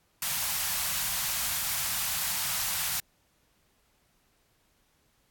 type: band-stop noise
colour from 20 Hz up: white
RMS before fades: -30 dBFS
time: 0.22-3 s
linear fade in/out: 2 ms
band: 180 to 720 Hz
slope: 24 dB/octave
effects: pink hiss -69 dBFS RMS until 5.3 s + AAC 64 kbps